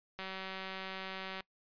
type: click train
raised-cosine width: 0.3 ms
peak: -26 dBFS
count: 232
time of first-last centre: 0.19-1.406 s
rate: 190 Hz
effects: noise-tail reverb RT60 0.1 s tail -22 dB re dry + resampled to 11025 Hz